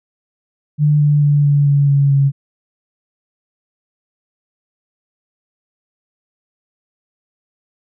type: tone with pitch steps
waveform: sine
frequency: 148.8 / 147.09 / 145.4 / 143.73 / 142.08 / 140.45 / 138.84 Hz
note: D3 / D3 / D3 / D3 / C#3 / C#3 / C#3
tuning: +23 / +3 / -17 / -37 / +43 / +23 / +3 cents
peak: -9 dBFS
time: 0.78-2.32 s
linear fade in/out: 50 ms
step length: 220 ms
effects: none